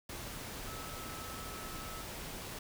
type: tone in noise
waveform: sine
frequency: 1300 Hz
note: E6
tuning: 24 cents flat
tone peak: -49 dBFS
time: 0.67-2.02 s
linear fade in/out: 5 ms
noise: pink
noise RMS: -44 dBFS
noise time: 0.09-2.59 s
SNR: -8 dB
effects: none